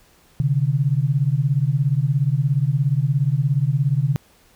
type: beating tone pair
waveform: sine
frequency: 130.81 / 147.81 Hz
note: C3 / D3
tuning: 0 / +11 cents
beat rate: 17 Hz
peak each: -19 dBFS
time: 0.4-4.16 s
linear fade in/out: 0 ms
effects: pink hiss -55 dBFS RMS until 4.55 s